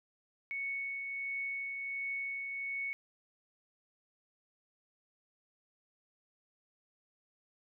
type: tone with tremolo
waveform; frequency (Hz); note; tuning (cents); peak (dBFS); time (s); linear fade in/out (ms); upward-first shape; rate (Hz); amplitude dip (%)
sine; 2217; C#7; 0; -34; 0.51-2.93; 0; triangle; 1.4; 35
effects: none